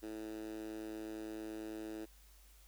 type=tone with high-pass filter; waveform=10% pulse; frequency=108.8 Hz; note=A2; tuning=19 cents flat; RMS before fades=-45 dBFS; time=0.02-2.06 s; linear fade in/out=20 ms; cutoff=320 Hz; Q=4.2; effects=added 50 Hz sine -60 dBFS peak until 2.67 s + white hiss -66 dBFS RMS until 2.67 s